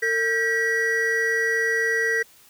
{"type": "tone cluster", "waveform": "triangle", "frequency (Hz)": [452.8, 1588, 1928], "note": ["A4", "G6", "B6"], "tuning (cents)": [50, 22, -42], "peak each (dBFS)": [-24, -26, -20], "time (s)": [0.02, 2.23], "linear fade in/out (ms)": 10, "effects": ["white hiss -53 dBFS RMS until 2.49 s"]}